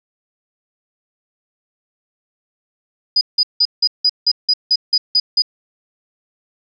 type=tone bursts; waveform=sine; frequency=4950 Hz; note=D#8; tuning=10 cents flat; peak=-10 dBFS; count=11; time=3.16-5.421 s; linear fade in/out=5 ms; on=51 ms; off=170 ms; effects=none